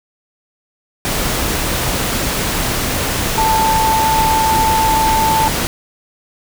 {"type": "tone in noise", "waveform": "sine", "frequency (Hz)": 884, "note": "A5", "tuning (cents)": 8, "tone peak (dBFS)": -12, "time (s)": [3.38, 5.48], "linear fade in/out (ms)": 0, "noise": "pink", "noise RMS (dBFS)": -18, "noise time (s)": [1.05, 5.67], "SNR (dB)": 3, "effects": []}